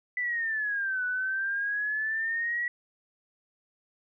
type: exponential two-way sweep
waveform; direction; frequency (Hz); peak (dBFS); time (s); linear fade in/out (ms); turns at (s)
sine; down then up; 2000 to 1480 to 1937; -27; 0.17-2.68; 2; 1.05
effects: none